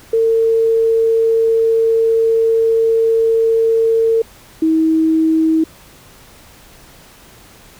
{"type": "tone pair in turn", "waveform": "sine", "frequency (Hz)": [452.5, 320], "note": ["A4", "D#4"], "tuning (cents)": [48, 49], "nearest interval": "tritone", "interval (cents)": 599, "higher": "first", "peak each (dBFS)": [-10, -10], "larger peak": "neither", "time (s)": [[0.13, 4.22], [4.62, 5.64]], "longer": "first", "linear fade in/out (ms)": 5, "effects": ["pink hiss -43 dBFS RMS until 7.79 s"]}